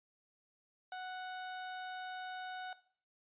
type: tone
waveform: 30% pulse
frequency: 740 Hz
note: F#5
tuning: in tune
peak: -39 dBFS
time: 0.92-2.73 s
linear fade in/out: 2 ms
effects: noise-tail reverb RT60 0.5 s tail -17 dB re dry + resampled to 8000 Hz